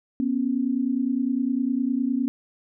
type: tone pair together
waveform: sine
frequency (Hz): 243.4 / 273.2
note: B3 / C#4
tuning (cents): -25 / -25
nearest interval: major second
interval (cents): 200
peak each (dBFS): -24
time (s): 0.2-2.28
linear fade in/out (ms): 0
effects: none